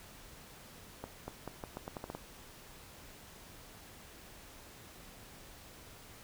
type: accelerating click train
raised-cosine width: 1 ms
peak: -26 dBFS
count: 10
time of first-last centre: 1.04-2.15 s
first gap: 240 ms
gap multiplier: 0.82
effects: pink hiss -54 dBFS RMS until 6.23 s